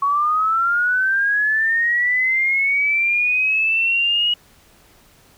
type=linear sweep; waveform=sine; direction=up; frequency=1108.7 to 2908 Hz; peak=-15 dBFS; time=0.02-4.34 s; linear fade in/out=5 ms; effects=pink hiss -52 dBFS RMS until 5.37 s